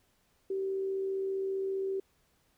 sine tone with amplitude modulation, 385.9 Hz, G4, 27 cents flat, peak -29 dBFS, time 0.5-2 s, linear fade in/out 5 ms, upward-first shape sine, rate 75.1 Hz, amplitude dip 25%, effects pink hiss -71 dBFS RMS until 2.57 s

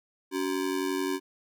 square ring-modulated tone, 329.6 Hz, E4, in tune, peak -25 dBFS, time 0.31-1.2 s, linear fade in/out 50 ms, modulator 45.7 Hz, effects none

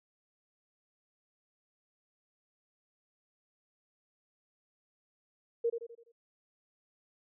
sine tone with echo, 466.2 Hz, A#4, in tune, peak -26 dBFS, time 5.64-5.7 s, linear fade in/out 10 ms, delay 84 ms, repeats 5, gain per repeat -7 dB, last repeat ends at 6.12 s, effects none

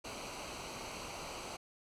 pink noise with comb filter, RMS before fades -44 dBFS, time 0.04-1.57 s, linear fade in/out 10 ms, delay 0.57 ms, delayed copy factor -0.65, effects low-pass 8000 Hz 12 dB/octave

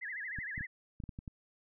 sine tone with vibrato, 1845 Hz, A#6, 18 cents flat, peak -38 dBFS, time 0.01-0.67 s, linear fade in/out 20 ms, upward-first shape sine, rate 13 Hz, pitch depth 200 cents each way
clicks, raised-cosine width 5 ms, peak -30 dBFS, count 8, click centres 0.387 / 0.579 / 0.609 / 1.002 / 1.038 / 1.092 / 1.189 / 1.278 s
effects none

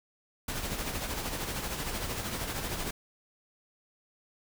pink noise with tremolo, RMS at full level -33 dBFS, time 0.48-2.91 s, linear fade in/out 5 ms, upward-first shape sine, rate 13 Hz, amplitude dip 45%, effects none

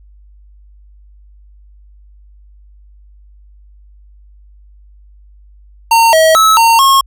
square tone with pitch steps, 915 / 640 / 1298 / 916 / 1085 Hz, A#5 / D#5 / E6 / A#5 / C#6, -32 / +49 / -27 / -31 / -37 cents, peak -6 dBFS, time 5.91-7.01 s, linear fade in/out 5 ms, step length 220 ms, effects added 50 Hz sine -39 dBFS peak until 7.06 s

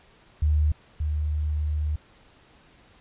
sine tone pair in turn, 75.6 / 75.6 Hz, D#2 / D#2, -49 / -49 cents, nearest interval unison, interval 0 cents, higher neither, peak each -18 / -23 dBFS, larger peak first, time 0.42-0.72 / 1-1.96 s, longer second, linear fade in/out 5 ms, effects pink hiss -56 dBFS RMS until 3 s + resampled to 8000 Hz

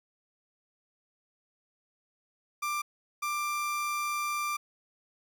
30% pulse tone pair in turn, 1184 / 1184 Hz, D6 / D6, +14 / +14 cents, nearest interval unison, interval 0 cents, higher neither, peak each -27 dBFS, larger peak neither, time 2.62-2.82 / 3.22-4.57 s, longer second, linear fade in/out 10 ms, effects none

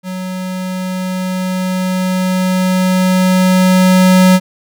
square tone with level ramp, 185 Hz, F#3, in tune, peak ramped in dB -21 to -5 dBFS, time 0.03-4.4 s, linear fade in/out 50 ms, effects none

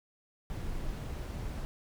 brown noise, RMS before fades -37 dBFS, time 0.5-1.65 s, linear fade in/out 0 ms, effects none

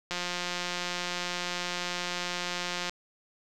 click train, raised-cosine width 0.2 ms, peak -15 dBFS, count 494, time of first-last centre 0.11-2.895 s, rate 177 Hz, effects none

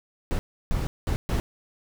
brown noise bursts at uneven times, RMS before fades -25 dBFS, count 4, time 0.31-0.39 / 0.71-0.87 / 1.07-1.16 / 1.29-1.4 s, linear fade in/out 0 ms, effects none

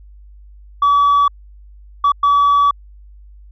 sine tone bursts at uneven times, 1143 Hz, D6, 47 cents flat, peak -7 dBFS, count 3, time 0.82-1.28 / 2.04-2.12 / 2.23-2.71 s, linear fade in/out 5 ms, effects tanh soft clip ceiling -8 dBFS + added 50 Hz sine -38 dBFS peak until 3.51 s

